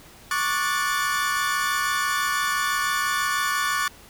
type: chord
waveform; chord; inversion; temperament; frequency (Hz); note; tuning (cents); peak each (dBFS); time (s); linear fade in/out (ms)
40% pulse; D major seventh; third; equal with one note detuned; 1108.7 / 1174.7 / 1464.7 / 1760; C#6 / D6 / F#6 / A6; 0 / 0 / -18 / 0; -27; 0.31-3.88; 2
effects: pink hiss -48 dBFS RMS until 4.09 s